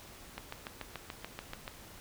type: click train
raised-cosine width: 0.3 ms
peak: -23 dBFS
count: 10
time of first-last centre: 0.38-1.679 s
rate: 6.93 Hz
effects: pink hiss -52 dBFS RMS until 2 s